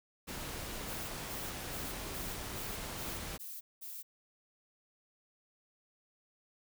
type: noise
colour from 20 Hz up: pink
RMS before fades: -42 dBFS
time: 0.27-3.38 s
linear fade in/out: 20 ms
type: noise bursts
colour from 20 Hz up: violet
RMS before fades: -45 dBFS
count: 8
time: 0.87-4.03 s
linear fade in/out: 20 ms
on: 220 ms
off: 200 ms
effects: none